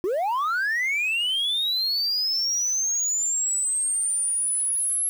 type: linear sweep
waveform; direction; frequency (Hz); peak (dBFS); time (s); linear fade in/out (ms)
sine; up; 334.7 to 11175; -19; 0.04-5.09; 0
effects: tanh soft clip ceiling -21 dBFS + 8-bit